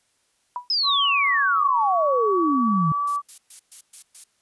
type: tone with exponential decay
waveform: sine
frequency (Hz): 980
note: B5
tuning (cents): -14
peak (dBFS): -22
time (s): 0.56-0.68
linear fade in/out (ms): 1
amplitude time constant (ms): 26
type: exponential sweep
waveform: sine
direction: down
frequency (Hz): 5240 to 150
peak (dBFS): -19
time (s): 0.7-2.92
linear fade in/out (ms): 2
type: tone with pitch glide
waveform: sine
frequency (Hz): 1126 to 1152.3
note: C#6 to D6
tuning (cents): +27 to -33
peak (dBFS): -21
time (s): 0.83-3.22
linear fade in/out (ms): 50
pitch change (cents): +40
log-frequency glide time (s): 1.94-3.05
type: noise bursts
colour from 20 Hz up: violet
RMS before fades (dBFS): -37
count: 6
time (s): 3.07-4.24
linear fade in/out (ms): 5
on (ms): 95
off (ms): 120
effects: white hiss -67 dBFS RMS until 4.41 s + resampled to 24000 Hz